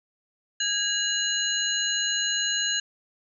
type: tone cluster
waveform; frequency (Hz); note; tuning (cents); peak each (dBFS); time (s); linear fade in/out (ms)
sine; 1646 / 2878 / 4075 / 6680; G#6 / F#7 / C8 / G#8; -16 / -49 / -47 / +9; -29; 0.6-2.8; 5
effects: none